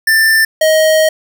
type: tone pair in turn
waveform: square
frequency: 1779 / 629 Hz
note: A6 / D#5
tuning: +19 / +19 cents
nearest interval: octave + tritone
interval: 1800 cents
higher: first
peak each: -8 dBFS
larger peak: neither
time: 0.07-0.45 / 0.61-1.09 s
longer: second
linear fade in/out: 5 ms
effects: none